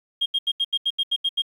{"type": "tone bursts", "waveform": "sine", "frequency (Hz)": 3235, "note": "G#7", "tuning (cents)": -46, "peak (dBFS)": -18, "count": 10, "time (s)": [0.21, 1.421], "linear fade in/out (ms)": 10, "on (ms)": 50, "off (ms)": 79, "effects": ["tanh soft clip ceiling -14 dBFS", "9-bit"]}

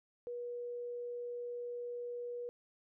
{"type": "tone", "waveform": "sine", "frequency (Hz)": 482.9, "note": "B4", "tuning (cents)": -39, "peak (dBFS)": -39, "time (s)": [0.27, 2.49], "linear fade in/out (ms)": 0, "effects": []}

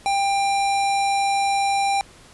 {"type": "tone", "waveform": "square", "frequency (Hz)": 794, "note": "G5", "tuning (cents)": 22, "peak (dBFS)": -19, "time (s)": [0.06, 2.01], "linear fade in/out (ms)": 0, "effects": ["pink hiss -48 dBFS RMS until 2.33 s", "resampled to 24000 Hz"]}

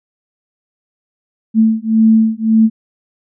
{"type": "beating tone pair", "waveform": "sine", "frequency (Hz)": [220.8, 222.6], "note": ["A3", "A3"], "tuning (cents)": [6, 20], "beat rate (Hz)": 1.8, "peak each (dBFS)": -11, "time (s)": [1.54, 2.7], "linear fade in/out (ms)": 50, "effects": []}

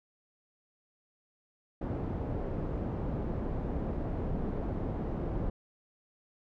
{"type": "low-pass noise", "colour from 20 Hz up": "pink", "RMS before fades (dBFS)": -34, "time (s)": [1.81, 5.5], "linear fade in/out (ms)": 5, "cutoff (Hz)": 560, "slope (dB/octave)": 12, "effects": []}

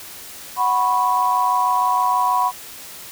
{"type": "chord", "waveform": "sine", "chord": "F# suspended fourth", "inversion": "none", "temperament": "equal with one note detuned", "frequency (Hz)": [740, 987.8, 1094.1], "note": ["F#5", "B5", "C#6"], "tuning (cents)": [0, 0, -23], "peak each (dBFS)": [-22, -17, -22], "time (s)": [0.56, 2.52], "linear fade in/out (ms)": 50, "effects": ["white hiss -37 dBFS RMS until 3.11 s"]}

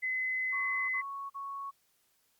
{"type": "tone", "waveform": "sine", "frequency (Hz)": 2033, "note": "B6", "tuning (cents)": 50, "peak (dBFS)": -30, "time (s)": [0.02, 1.02], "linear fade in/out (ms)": 20}
{"type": "tone bursts", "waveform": "sine", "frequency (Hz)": 1108.7, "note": "C#6", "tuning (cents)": 0, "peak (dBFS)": -37, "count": 3, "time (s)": [0.52, 1.712], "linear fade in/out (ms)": 20, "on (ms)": 370, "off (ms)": 41}
{"effects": ["white hiss -72 dBFS RMS until 2.39 s", "Opus 48 kbps"]}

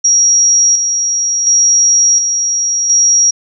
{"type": "tone with tremolo", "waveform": "sine", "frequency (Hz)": 5670, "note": "F8", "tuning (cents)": 25, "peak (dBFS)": -6, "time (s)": [0.04, 3.31], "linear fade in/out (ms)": 10, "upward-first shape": "square", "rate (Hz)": 0.7, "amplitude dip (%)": 45, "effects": []}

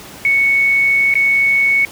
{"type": "tone with dropouts", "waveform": "sine", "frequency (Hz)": 2217, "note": "C#7", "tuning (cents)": 0, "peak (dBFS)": -10, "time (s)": [0.25, 1.85], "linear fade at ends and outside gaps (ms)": 1, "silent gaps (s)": [1.14, 1.154], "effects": ["pink hiss -35 dBFS RMS until 1.91 s", "high-pass 80 Hz 12 dB/octave"]}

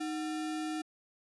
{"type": "tone with sample-and-hold", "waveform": "sine", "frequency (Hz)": 311.1, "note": "D#4", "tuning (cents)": 0, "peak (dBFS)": -33, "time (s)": [0, 0.82], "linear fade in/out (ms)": 10, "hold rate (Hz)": 1050, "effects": ["resampled to 24000 Hz"]}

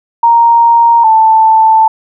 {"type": "tone pair in turn", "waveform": "sine", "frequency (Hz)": [932.3, 883.2], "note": ["A#5", "A5"], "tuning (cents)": [0, 6], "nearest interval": "minor second", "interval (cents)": 94, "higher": "first", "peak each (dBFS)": -3, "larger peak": "neither", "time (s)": [[0.23, 1.04], [1.04, 1.88]], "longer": "second", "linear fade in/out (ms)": 5, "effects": []}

